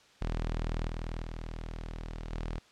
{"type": "tone with level steps", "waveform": "sawtooth", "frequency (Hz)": 40.27, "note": "E1", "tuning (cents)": -40, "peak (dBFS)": [-27, -31, -34, -30], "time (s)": [0.21, 2.59], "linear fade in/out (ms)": 10, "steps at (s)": [0.88, 1.23, 2.31], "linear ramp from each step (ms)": 5, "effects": ["white hiss -60 dBFS RMS until 2.71 s", "low-pass 5000 Hz 12 dB/octave"]}